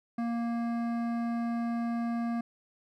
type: tone with hard clipping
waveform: sine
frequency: 233.9 Hz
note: A#3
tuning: 6 cents sharp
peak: -31 dBFS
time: 0.18-2.41 s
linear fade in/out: 5 ms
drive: 13 dB
effects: none